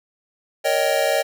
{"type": "chord", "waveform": "square", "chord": "Eb dominant seventh", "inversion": "second", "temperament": "just", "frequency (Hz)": [466.7, 560, 622.3, 777.8], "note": ["Bb4", "Db5", "Eb5", "G5"], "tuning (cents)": [2, 18, 0, -14], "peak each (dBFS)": [-28, -22, -22, -26], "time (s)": [0.64, 1.23], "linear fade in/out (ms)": 20, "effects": []}